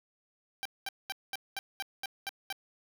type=tone bursts; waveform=10% pulse; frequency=784 Hz; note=G5; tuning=in tune; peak=-26 dBFS; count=9; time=0.63-2.526 s; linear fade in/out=0 ms; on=24 ms; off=210 ms; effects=none